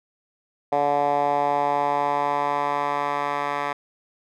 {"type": "tone with band-pass filter sweep", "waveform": "10% pulse", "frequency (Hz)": 144, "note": "D3", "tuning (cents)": -34, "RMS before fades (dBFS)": -23, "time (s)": [0.72, 3.73], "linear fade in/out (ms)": 5, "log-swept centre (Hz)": [710, 1300], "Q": 2.7, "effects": []}